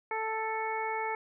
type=harmonic tone; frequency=441 Hz; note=A4; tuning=4 cents sharp; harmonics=1 / 2 / 3 / 4 / 5; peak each=-37 / -33 / -41 / -42 / -38 dBFS; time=0.11-1.15 s; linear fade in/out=2 ms; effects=none